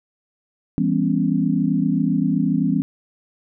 sine chord, C# half-diminished seventh, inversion first, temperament just, 166.31 / 199.57 / 249.5 / 277.2 Hz, E3 / G3 / B3 / C#4, +16 / +31 / +18 / 0 cents, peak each -22 dBFS, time 0.78-2.82 s, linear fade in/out 0 ms, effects none

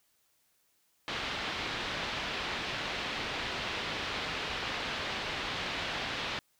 white low-pass noise, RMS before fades -36 dBFS, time 1.08-6.39 s, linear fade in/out 0 ms, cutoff 3800 Hz, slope 24 dB/octave, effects white hiss -72 dBFS RMS until 6.59 s

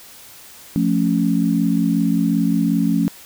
sine chord, F augmented, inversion none, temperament equal, 174.61 / 220 / 277.2 Hz, F3 / A3 / C#4, 0 / 0 / 0 cents, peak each -19 dBFS, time 0.76-3.08 s, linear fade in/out 0 ms, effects white hiss -42 dBFS RMS until 3.25 s

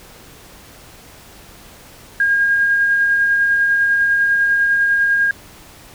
sine tone with tremolo, 1622 Hz, G#6, 41 cents flat, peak -11 dBFS, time 2.2-5.31 s, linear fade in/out 2 ms, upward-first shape sine, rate 10 Hz, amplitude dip 25%, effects pink hiss -42 dBFS RMS until 5.94 s

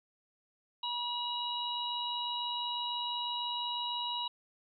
harmonic tone, 966 Hz, B5, 39 cents flat, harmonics 1 / 3 / 4, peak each -37 / -39 / -37 dBFS, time 0.83-4.28 s, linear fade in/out 5 ms, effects 12-bit

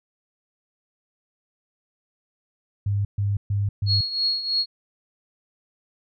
sine tone bursts, 101 Hz, G#2, 48 cents flat, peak -20 dBFS, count 4, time 2.86-4.01 s, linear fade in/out 5 ms, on 190 ms, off 130 ms
sine tone with tremolo, 4314 Hz, C#8, 48 cents flat, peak -18 dBFS, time 3.86-4.66 s, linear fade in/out 50 ms, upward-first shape triangle, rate 3.1 Hz, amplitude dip 75%
effects none

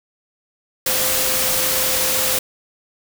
sine tone in noise, 518 Hz, C5, 17 cents flat, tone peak -28 dBFS, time 0.86-2.39 s, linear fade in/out 5 ms, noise white, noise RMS -19 dBFS, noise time 0.86-2.39 s, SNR -12 dB, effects none

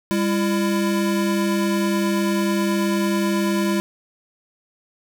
square tone pair together, 200.3 / 336.9 Hz, G3 / E4, +38 / +38 cents, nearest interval major sixth, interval 900 cents, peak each -21 / -23 dBFS, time 0.11-3.8 s, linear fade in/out 0 ms, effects none

